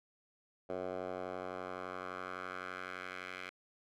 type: tone with band-pass filter sweep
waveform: 10% pulse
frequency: 91.8 Hz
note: F#2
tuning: 13 cents flat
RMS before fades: -43 dBFS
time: 0.69-3.5 s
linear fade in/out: 10 ms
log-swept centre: 610 to 2100 Hz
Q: 1.9
effects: none